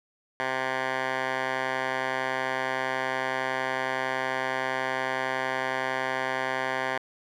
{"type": "tone with band-pass filter", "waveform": "10% pulse", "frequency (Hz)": 130.81, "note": "C3", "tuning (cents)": 0, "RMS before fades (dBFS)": -29, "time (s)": [0.4, 6.98], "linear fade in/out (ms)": 0, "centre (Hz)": 1400, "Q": 1.9, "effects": []}